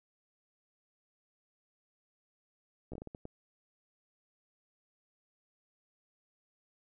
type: slowing click train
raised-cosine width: 2 ms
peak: -30 dBFS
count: 8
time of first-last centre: 2.92-3.254 s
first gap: 14 ms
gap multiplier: 1.4
effects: none